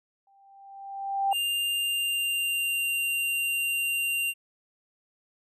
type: tone with exponential growth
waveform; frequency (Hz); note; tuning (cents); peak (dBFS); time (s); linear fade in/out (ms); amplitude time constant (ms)
sine; 788; G5; +9; -20; 0.27-1.33; 2; 230
type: tone with pitch glide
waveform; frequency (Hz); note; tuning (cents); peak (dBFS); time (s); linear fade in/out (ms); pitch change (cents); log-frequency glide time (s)
square; 2800 to 2776; F7 to F7; +4 to -11; -26; 1.31-4.34; 50; -15; 1.72-2.93
effects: none